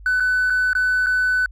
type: tone with dropouts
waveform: triangle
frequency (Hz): 1500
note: F#6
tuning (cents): +23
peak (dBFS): -13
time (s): 0.06-1.46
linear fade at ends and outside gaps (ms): 2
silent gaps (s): 0.2-0.204 / 0.5-0.503 / 0.732-0.751 / 1.062-1.067
effects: tanh soft clip ceiling -12 dBFS + added 50 Hz sine -38 dBFS peak until 1.51 s